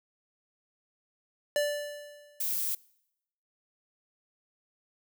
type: tone with exponential decay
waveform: square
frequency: 585 Hz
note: D5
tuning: 7 cents flat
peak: -24 dBFS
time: 1.56-2.53 s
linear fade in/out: 1 ms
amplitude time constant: 210 ms
type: noise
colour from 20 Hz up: violet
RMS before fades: -31 dBFS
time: 2.4-2.75 s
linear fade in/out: 5 ms
effects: noise-tail reverb RT60 0.8 s tail -24 dB re dry